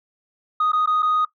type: tone with dropouts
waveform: sine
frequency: 1244.5 Hz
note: D#6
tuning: in tune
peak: -15 dBFS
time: 0.6-1.25 s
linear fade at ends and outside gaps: 5 ms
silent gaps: 0.719-0.731 / 0.86-0.873 / 1.023-1.028 s
effects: noise-tail reverb RT60 0.1 s tail -17 dB re dry + tanh soft clip ceiling -14 dBFS